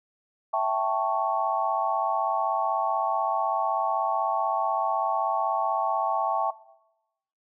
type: chord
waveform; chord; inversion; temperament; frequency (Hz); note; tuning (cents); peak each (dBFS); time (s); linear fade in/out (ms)
sine; A dominant seventh; second; equal; 659.3 / 784 / 880 / 1108.7; E5 / G5 / A5 / C#6; 0 / 0 / 0 / 0; -28; 0.53-6.51; 10
effects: noise-tail reverb RT60 0.9 s tail -19 dB re dry